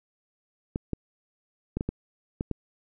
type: clicks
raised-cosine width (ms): 3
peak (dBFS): -15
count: 7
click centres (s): 0.759 / 0.933 / 1.77 / 1.809 / 1.89 / 2.409 / 2.513
effects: none